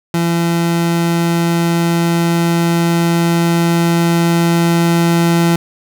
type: tone with level ramp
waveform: 30% pulse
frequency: 169.2 Hz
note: E3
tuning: 45 cents sharp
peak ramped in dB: -10 to -7 dBFS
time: 0.14-5.56 s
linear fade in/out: 2 ms
effects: none